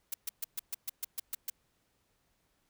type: noise bursts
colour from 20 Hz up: blue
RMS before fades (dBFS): -35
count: 10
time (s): 0.12-1.5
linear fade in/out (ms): 5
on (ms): 21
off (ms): 130
effects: pink hiss -75 dBFS RMS until 2.69 s